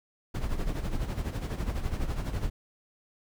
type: noise with tremolo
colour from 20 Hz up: brown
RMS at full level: -28 dBFS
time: 0.34-2.5 s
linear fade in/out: 10 ms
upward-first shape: sine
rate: 12 Hz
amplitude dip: 65%
effects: none